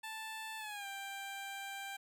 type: tone with pitch glide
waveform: 15% pulse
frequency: 880 to 788.5 Hz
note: A5 to G5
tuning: 0 to +10 cents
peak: -36 dBFS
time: 0.03-1.97 s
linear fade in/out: 10 ms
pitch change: -190 cents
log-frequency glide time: 0.58-0.87 s
effects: none